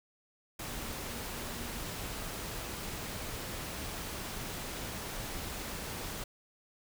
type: tone in noise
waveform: sine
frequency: 236.1 Hz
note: A#3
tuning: 22 cents sharp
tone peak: -49 dBFS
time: 0.67-1.87 s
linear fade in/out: 5 ms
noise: pink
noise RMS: -40 dBFS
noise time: 0.59-6.24 s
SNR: -12 dB
effects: none